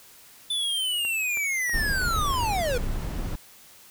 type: linear sweep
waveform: square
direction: down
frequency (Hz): 3520 to 462.3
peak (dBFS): -25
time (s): 0.5-2.78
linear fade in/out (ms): 5
type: click train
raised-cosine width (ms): 0.5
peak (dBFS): -25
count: 5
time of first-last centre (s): 1.05-2.34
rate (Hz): 3.1
type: noise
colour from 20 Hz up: brown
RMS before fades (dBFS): -29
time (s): 1.73-3.36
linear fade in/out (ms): 10
effects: white hiss -51 dBFS RMS until 3.9 s